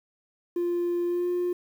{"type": "tone with pitch glide", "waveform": "triangle", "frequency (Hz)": [348.5, 354.8], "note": ["F4", "F4"], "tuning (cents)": [-4, 27], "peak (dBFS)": -21, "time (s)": [0.56, 1.53], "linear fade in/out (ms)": 5, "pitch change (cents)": 31, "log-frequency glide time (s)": [1.06, 1.28], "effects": ["tanh soft clip ceiling -20 dBFS", "9-bit"]}